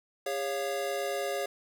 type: chord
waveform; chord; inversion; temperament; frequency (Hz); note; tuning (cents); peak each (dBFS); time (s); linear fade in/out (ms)
square; Db major; second; equal with one note detuned; 405.4 / 554.4 / 698.5; Ab4 / Db5 / F5; -42 / 0 / 0; -36 / -34 / -37; 0.26-1.46; 5
effects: none